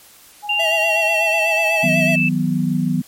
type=tone with tremolo; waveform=sine; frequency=831 Hz; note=G#5; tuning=1 cent sharp; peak=-21 dBFS; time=0.42-1.87 s; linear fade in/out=50 ms; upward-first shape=triangle; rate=13 Hz; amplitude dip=65%
type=tone with pitch glide; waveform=sine; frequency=2784 to 2638 Hz; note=F7 to E7; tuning=-6 to +1 cents; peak=-16 dBFS; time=0.49-2.29 s; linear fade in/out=5 ms; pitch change=-93 cents; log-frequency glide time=0.67-1.67 s
type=tone with vibrato; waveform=square; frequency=650 Hz; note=E5; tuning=24 cents flat; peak=-20 dBFS; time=0.59-2.16 s; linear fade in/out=10 ms; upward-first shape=sine; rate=8.1 Hz; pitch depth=51 cents each way
type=chord; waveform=sine; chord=B major; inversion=first; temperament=equal with one note detuned; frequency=159.11 / 185 / 246.9 Hz; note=D#3 / F#3 / B3; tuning=+39 / 0 / 0 cents; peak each=-20 dBFS; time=1.83-3.02 s; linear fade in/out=10 ms
effects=white hiss -46 dBFS RMS until 3.07 s + MP3 64 kbps